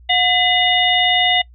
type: harmonic tone with a mistuned harmonic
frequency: 724 Hz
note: F#5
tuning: 38 cents flat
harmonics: 1 / 3 / 4 / 5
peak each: -18 / -18 / -18 / -18 dBFS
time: 0.09-1.42 s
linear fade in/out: 10 ms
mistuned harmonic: 3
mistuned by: -130 cents
effects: noise-tail reverb RT60 0.1 s tail -22 dB re dry + added 60 Hz sine -41 dBFS peak until 1.54 s